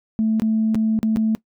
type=tone with dropouts; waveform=sine; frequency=220 Hz; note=A3; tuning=in tune; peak=-15 dBFS; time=0.19-1.35 s; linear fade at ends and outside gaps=0 ms; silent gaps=0.398-0.42 / 0.746-0.754 / 0.99-1.03 / 1.161-1.17 s; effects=noise-tail reverb RT60 0.1 s tail -20 dB re dry + tanh soft clip ceiling -11 dBFS